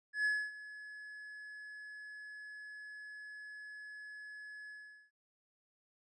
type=tone with ADSR envelope; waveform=triangle; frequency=1700 Hz; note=G#6; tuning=40 cents sharp; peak=-27 dBFS; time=0.13-5.11 s; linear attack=120 ms; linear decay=260 ms; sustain=-18 dB; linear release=420 ms; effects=resampled to 24000 Hz

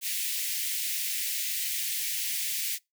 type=high-pass noise; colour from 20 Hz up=white; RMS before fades=-31 dBFS; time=0.01-2.79 s; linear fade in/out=50 ms; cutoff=1900 Hz; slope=48 dB/octave; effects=noise-tail reverb RT60 0.2 s tail -24 dB re dry

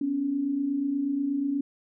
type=tone pair together; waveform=sine; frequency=253.9 / 282.2 Hz; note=B3 / C#4; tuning=+48 / +31 cents; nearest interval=major second; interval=183 cents; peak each=-33 / -25 dBFS; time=0.01-1.61 s; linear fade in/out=5 ms; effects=none

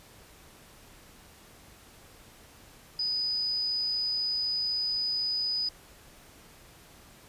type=tone; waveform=sine; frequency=4978 Hz; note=D#8; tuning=in tune; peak=-27 dBFS; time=2.99-5.69 s; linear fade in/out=5 ms; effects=pink hiss -54 dBFS RMS until 7.28 s + resampled to 32000 Hz

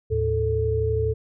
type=tone cluster; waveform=sine; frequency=77.2 / 109.2 / 438.8 Hz; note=D#2 / A2 / A4; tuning=-13 / -13 / -5 cents; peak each=-26 / -25 / -23 dBFS; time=0.1-1.14 s; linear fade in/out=20 ms; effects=none

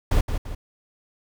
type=noise with echo; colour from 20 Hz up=brown; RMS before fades=-18 dBFS; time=0.11-0.21 s; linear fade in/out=5 ms; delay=170 ms; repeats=2; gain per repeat=-7 dB; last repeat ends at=0.55 s; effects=none

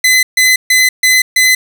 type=tone bursts; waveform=sawtooth; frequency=2024 Hz; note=B6; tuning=42 cents sharp; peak=-3 dBFS; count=5; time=0.04-1.55 s; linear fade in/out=5 ms; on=190 ms; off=140 ms; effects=none

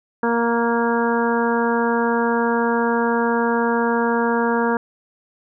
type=harmonic tone with a mistuned harmonic; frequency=234 Hz; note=A#3; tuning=7 cents sharp; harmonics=1 / 2 / 3 / 4 / 5 / 6 / 7; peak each=-21 / -21 / -29 / -23 / -30 / -28 / -28 dBFS; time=0.23-4.77 s; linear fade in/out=2 ms; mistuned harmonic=5; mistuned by=-22 cents; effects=none

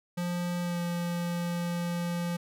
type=tone with pitch glide; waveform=square; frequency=175.5 to 173.08 Hz; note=F3 to F3; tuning=+9 to -15 cents; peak=-30 dBFS; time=0.17-2.37 s; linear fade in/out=10 ms; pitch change=-24 cents; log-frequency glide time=0.62-0.8 s; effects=none

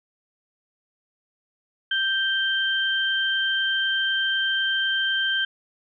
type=tone pair together; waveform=sine; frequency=1568 / 3136 Hz; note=G6 / G7; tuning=0 / 0 cents; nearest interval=octave; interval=1200 cents; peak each=-23 / -24 dBFS; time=1.91-5.45 s; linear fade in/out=5 ms; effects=none

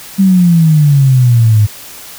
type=exponential sweep; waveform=sine; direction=down; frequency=197.2 to 103.2 Hz; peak=-4 dBFS; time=0.18-1.67 s; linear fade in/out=20 ms; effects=white hiss -31 dBFS RMS until 2.18 s

